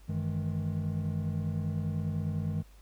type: tone cluster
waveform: triangle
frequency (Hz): 96 / 155.4 / 165.4 / 210.1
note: G2 / D#3 / E3 / G#3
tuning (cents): -36 / -2 / +6 / +20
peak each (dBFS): -32 / -31 / -37 / -36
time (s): 0.08-2.63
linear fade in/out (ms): 20
effects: added 50 Hz sine -52 dBFS peak until 2.81 s + pink hiss -63 dBFS RMS until 2.81 s